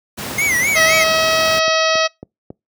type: noise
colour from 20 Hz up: pink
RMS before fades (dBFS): -26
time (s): 0.17-1.6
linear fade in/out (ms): 20
type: tone with vibrato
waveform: square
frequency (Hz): 2093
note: C7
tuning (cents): 0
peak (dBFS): -15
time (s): 0.38-1.04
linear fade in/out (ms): 5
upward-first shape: sine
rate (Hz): 3.9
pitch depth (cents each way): 150
type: harmonic tone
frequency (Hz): 641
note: E5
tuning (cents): -49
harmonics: 1 / 2 / 3 / 4 / 5 / 6 / 7 / 8 / 9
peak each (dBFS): -17 / -20 / -22 / -23 / -24 / -25 / -25 / -26 / -27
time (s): 0.75-2.08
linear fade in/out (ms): 20
type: click train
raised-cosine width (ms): 2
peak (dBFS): -17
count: 4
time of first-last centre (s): 1.68-2.504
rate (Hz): 3.64
effects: noise-tail reverb RT60 0.2 s tail -25 dB re dry + high-pass 100 Hz 12 dB/octave